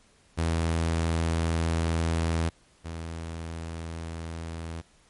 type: tone pair in turn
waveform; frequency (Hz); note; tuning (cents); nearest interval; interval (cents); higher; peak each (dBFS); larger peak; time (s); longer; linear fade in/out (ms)
sawtooth; 82.41 / 82.41; E2 / E2; 0 / 0; unison; 0; neither; -20 / -30; first; 0.37-2.5 / 2.84-4.82; first; 20
effects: pink hiss -61 dBFS RMS until 5.09 s + MP3 48 kbps